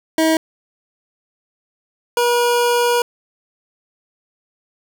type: tone pair in turn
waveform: 25% pulse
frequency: 320 / 480.7 Hz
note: D#4 / B4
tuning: +49 / -47 cents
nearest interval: perfect fifth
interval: 704 cents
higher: second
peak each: -9 / -10 dBFS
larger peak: first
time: 0.18-0.37 / 2.17-3.02 s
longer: second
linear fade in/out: 2 ms
effects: none